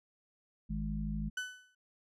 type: harmonic tone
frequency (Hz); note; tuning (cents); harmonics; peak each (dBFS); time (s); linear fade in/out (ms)
52.6; G#1; +23; 1 / 3 / 4; -37 / -39 / -38; 0.69-1.3; 20
type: tone with exponential decay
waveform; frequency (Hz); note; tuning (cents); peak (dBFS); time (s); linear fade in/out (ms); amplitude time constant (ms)
35% pulse; 1500; F#6; +23; -31; 1.37-1.75; 5; 82
effects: low-pass 9000 Hz 12 dB/octave